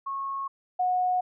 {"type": "tone pair in turn", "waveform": "sine", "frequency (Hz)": [1094, 730.2], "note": ["C#6", "F#5"], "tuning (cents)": [-23, -23], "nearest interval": "perfect fifth", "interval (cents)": 700, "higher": "first", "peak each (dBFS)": [-29, -22], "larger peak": "second", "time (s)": [[0.06, 0.48], [0.79, 1.21]], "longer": "neither", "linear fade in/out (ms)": 10, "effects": []}